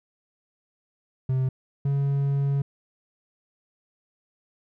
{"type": "tone pair in turn", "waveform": "triangle", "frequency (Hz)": [130.5, 139.66], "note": ["C3", "C#3"], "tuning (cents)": [-4, 13], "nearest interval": "minor second", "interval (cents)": 117, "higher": "second", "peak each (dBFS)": -19, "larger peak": "neither", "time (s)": [[1.29, 1.49], [1.85, 2.62]], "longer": "second", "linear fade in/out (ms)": 5, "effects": []}